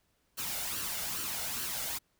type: noise with flanger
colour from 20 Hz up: white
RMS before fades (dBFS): -36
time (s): 0.37-1.99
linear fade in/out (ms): 20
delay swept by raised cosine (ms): 0.68 to 1.44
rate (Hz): 2.4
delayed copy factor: +0.5
effects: pink hiss -74 dBFS RMS until 2.19 s